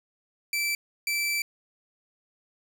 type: tone pair in turn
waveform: sawtooth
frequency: 2328 / 2328 Hz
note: D7 / D7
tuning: -16 / -16 cents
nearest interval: unison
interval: 0 cents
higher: neither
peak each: -22 dBFS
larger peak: neither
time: 0.53-0.75 / 1.07-1.42 s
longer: second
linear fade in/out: 2 ms
effects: none